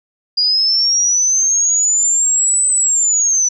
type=linear two-way sweep; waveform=sine; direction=up then down; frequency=4832 to 8100 to 5920 Hz; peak=-11 dBFS; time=0.37-3.49 s; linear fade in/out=10 ms; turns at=2.7 s; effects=none